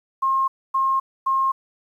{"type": "tone bursts", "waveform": "sine", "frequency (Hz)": 1070, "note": "C6", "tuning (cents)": 38, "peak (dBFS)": -17, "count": 3, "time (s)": [0.22, 1.52], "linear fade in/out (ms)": 10, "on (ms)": 260, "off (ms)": 260, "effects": ["9-bit"]}